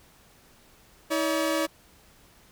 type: tone pair together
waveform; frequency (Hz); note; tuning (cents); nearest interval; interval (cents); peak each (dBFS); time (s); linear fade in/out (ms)
sawtooth; 320 / 570.2; D#4 / C#5; +49 / +49; minor seventh; 1000; -23; 1.1-1.67; 20
effects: pink hiss -57 dBFS RMS until 2.51 s